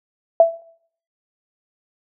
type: tone with exponential decay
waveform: sine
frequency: 664 Hz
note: E5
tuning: 12 cents sharp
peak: -4 dBFS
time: 0.4-0.62 s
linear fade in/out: 2 ms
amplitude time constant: 46 ms
effects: noise-tail reverb RT60 0.6 s tail -20 dB re dry